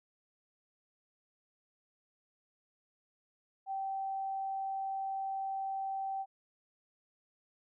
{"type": "tone", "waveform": "sine", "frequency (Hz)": 776, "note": "G5", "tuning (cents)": -18, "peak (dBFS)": -34, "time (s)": [3.66, 6.26], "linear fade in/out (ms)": 50, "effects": []}